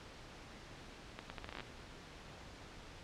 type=accelerating click train; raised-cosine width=0.3 ms; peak=-28 dBFS; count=11; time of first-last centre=1.19-1.605 s; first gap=110 ms; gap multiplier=0.75; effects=pink hiss -53 dBFS RMS until 3.03 s + low-pass 5000 Hz 12 dB/octave